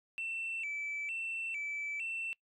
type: tone with vibrato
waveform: sine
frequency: 2492 Hz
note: D#7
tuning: 2 cents sharp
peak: -34 dBFS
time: 0.18-2.33 s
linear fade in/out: 0 ms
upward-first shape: square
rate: 1.1 Hz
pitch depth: 130 cents each way
effects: noise-tail reverb RT60 0.1 s tail -24 dB re dry + tanh soft clip ceiling -33 dBFS